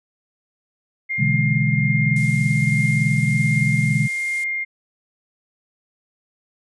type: tone with tremolo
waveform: sine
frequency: 2117 Hz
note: C7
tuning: 20 cents sharp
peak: -20 dBFS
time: 1.09-4.65 s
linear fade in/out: 20 ms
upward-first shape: triangle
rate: 1.3 Hz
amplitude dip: 30%
type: chord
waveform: sine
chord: E dominant seventh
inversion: second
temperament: equal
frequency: 123.47 / 146.83 / 164.81 / 207.7 Hz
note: B2 / D3 / E3 / G#3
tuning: 0 / 0 / 0 / 0 cents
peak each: -21 / -20 / -24 / -24 dBFS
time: 1.18-4.08 s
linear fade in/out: 20 ms
type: noise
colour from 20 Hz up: violet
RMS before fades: -31 dBFS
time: 2.16-4.44 s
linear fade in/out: 2 ms
effects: resampled to 22050 Hz